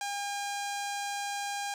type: tone with low-pass filter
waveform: sawtooth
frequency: 807 Hz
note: G#5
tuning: 50 cents flat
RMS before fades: -35 dBFS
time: 0.01-1.74 s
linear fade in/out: 2 ms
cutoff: 7700 Hz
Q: 2
effects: 9-bit